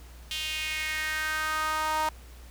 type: tone with high-pass filter sweep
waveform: sawtooth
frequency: 311.1 Hz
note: D#4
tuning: in tune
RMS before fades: -30 dBFS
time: 0.31-2.09 s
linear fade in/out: 2 ms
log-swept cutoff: 3100 to 890 Hz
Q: 3.6
effects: added 60 Hz sine -45 dBFS peak until 2.5 s + pink hiss -54 dBFS RMS until 2.5 s